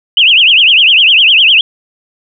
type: tone with vibrato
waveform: sine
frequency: 2881 Hz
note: F#7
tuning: 47 cents flat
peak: -3 dBFS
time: 0.17-1.61 s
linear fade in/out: 2 ms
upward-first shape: triangle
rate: 9.9 Hz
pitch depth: 270 cents each way
effects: none